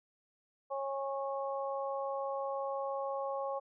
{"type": "harmonic tone", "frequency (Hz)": 274.1, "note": "C#4", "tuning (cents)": -19, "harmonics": [2, 3, 4], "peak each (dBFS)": [-36, -40, -41], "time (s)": [0.7, 3.6], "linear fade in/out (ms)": 20, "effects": []}